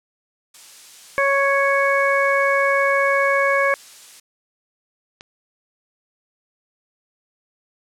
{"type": "noise", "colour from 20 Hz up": "blue", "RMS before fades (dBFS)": -38, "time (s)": [0.54, 4.2], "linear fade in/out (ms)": 5}
{"type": "harmonic tone", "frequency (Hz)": 554.4, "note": "C#5", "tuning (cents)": 0, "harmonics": [1, 2, 3, 4], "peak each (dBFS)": [-19, -21, -21, -22], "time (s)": [1.18, 3.74], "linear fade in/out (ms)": 0}
{"type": "click", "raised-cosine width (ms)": 0.2, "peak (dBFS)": -21, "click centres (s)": 5.209}
{"effects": ["low-pass 8000 Hz 12 dB/octave"]}